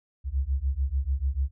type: beating tone pair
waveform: sine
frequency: 64.5 / 71.3 Hz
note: C2 / C#2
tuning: -24 / +49 cents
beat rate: 6.8 Hz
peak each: -27 dBFS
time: 0.24-1.51 s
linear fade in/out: 50 ms
effects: none